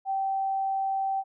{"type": "tone", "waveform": "sine", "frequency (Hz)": 776, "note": "G5", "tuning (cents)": -18, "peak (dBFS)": -25, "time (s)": [0.05, 1.24], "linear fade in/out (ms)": 50, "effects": []}